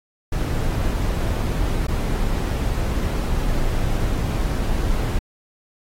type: noise with dropouts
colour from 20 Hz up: brown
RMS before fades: -21 dBFS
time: 0.32-5.19 s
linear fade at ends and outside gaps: 5 ms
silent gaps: 1.87-1.882 s
effects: AAC 48 kbps